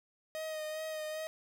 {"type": "tone with vibrato", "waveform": "45% pulse", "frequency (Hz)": 624, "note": "D#5", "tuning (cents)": 5, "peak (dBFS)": -37, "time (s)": [0.35, 1.27], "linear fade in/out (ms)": 0, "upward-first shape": "sine", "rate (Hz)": 2.5, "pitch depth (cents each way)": 24, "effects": []}